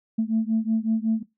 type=beating tone pair; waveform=sine; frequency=220 / 225.4 Hz; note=A3 / A3; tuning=0 / +42 cents; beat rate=5.4 Hz; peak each=-23 dBFS; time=0.18-1.23 s; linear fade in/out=10 ms; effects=noise-tail reverb RT60 0.2 s tail -18 dB re dry + tanh soft clip ceiling -14 dBFS